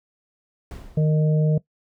brown noise with exponential decay, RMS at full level -33 dBFS, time 0.71-1.36 s, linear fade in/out 1 ms, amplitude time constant 140 ms
harmonic tone, 154.2 Hz, D#3, 15 cents flat, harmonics 1 / 3 / 4, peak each -16 / -27 / -31 dBFS, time 0.97-1.58 s, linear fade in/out 5 ms
effects noise-tail reverb RT60 0.1 s tail -19 dB re dry

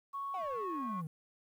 sine tone with pitch glide, 1108.7 to 1096 Hz, C#6 to C#6, 0 to -20 cents, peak -36 dBFS, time 0.13-1.02 s, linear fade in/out 20 ms, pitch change -20 cents, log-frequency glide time 0.47-0.82 s
triangle exponential sweep, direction down, 784 to 150.1 Hz, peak -35 dBFS, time 0.34-1.07 s, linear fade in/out 2 ms
effects tanh soft clip ceiling -30 dBFS + 11-bit

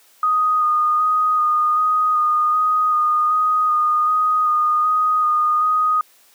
sine tone with vibrato, 1237 Hz, D#6, 10 cents flat, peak -14 dBFS, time 0.23-6.01 s, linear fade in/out 2 ms, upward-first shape square, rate 1.3 Hz, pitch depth 14 cents each way, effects white hiss -53 dBFS RMS until 6.34 s + high-pass 300 Hz 12 dB/octave

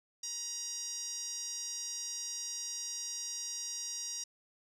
5% pulse tone with band-pass filter, 950 Hz, A#5, 33 cents sharp, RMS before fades -40 dBFS, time 0.23-4.24 s, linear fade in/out 5 ms, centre 5600 Hz, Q 5.5, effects none

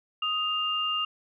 sine tone pair together, 1249 / 2804 Hz, D#6 / F7, +6 / +6 cents, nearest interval octave + major second, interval 1400 cents, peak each -30 / -27 dBFS, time 0.22-1.05 s, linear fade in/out 5 ms, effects none

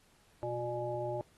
harmonic tone with a mistuned harmonic, 120 Hz, B2, 49 cents flat, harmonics 1 / 3 / 5 / 7, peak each -41 / -39 / -37 / -41 dBFS, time 0.43-1.21 s, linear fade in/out 0 ms, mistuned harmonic 1, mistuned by +33 cents, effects pink hiss -67 dBFS RMS until 1.37 s + AAC 32 kbps

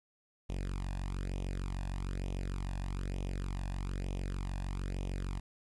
sawtooth tone with flanger, 46.58 Hz, F#1, 12 cents sharp, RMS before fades -37 dBFS, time 0.49-5.4 s, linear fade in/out 10 ms, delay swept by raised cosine 0.32 to 1.16 ms, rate 1.1 Hz, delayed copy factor +0.8, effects resampled to 24000 Hz + 11-bit

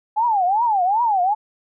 sine tone with vibrato, 827 Hz, G#5, 8 cents flat, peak -15 dBFS, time 0.16-1.35 s, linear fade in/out 20 ms, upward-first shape triangle, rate 2.6 Hz, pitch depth 300 cents each way, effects none

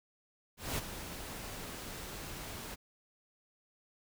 pink noise with ADSR envelope, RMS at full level -34 dBFS, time 0.57-2.76 s, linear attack 210 ms, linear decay 19 ms, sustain -10 dB, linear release 25 ms, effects none

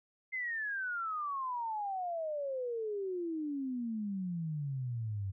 sine exponential sweep, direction down, 2093 to 94.2 Hz, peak -34 dBFS, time 0.32-5.32 s, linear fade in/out 20 ms, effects none

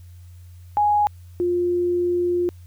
sine tone pair in turn, 831 / 352.4 Hz, G#5 / F4, +1 / +16 cents, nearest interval octave + minor third, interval 1485 cents, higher first, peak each -15 / -18 dBFS, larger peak first, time 0.77-1.07 / 1.4-2.49 s, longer second, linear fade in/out 0 ms, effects added 88 Hz sine -40 dBFS peak until 2.66 s + white hiss -60 dBFS RMS until 2.66 s

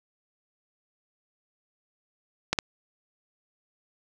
clicks, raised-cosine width 0.2 ms, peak -6 dBFS, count 2, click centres 2.53 / 2.588 s, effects none

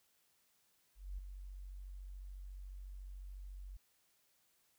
sine tone with ADSR envelope, 47 Hz, F#1, 28 cents sharp, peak -39 dBFS, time 0.95-3.77 s, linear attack 230 ms, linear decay 11 ms, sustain -7 dB, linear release 7 ms, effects white hiss -75 dBFS RMS until 4.78 s

